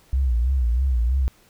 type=tone with vibrato; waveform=sine; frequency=62.4 Hz; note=B1; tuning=19 cents sharp; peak=-17 dBFS; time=0.13-1.28 s; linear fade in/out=0 ms; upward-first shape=sine; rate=3.1 Hz; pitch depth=140 cents each way; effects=pink hiss -56 dBFS RMS until 1.49 s